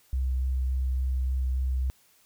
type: tone with vibrato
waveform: sine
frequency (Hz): 64.6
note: C2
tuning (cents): -21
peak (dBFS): -24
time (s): 0.13-1.9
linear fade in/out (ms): 0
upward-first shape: sine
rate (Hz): 3.5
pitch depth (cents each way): 11
effects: white hiss -62 dBFS RMS until 2.25 s